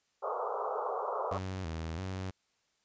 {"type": "band-pass noise", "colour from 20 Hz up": "pink", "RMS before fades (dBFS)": -35, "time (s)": [0.22, 1.39], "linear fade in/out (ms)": 20, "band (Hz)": [410, 1300], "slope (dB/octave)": 96}
{"type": "tone with vibrato", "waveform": "sawtooth", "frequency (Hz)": 87.31, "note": "F2", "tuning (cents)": 0, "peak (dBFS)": -32, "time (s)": [1.31, 2.31], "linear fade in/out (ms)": 10, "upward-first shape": "square", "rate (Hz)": 1.5, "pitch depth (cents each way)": 130}
{"effects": ["white hiss -75 dBFS RMS until 2.84 s", "resampled to 16000 Hz"]}